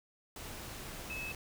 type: tone in noise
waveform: sine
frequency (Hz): 2594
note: E7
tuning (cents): -28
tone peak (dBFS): -39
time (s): 1.1-1.32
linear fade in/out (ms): 2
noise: pink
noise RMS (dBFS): -45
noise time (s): 0.36-1.35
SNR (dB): +3
effects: none